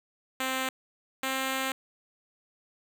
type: tone pair in turn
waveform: 5% pulse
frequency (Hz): 261.6 / 264.9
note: C4 / C4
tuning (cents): 0 / +22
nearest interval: unison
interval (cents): 22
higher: second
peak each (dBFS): -17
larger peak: neither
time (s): 0.4-0.69 / 1.23-1.72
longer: second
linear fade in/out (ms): 2
effects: none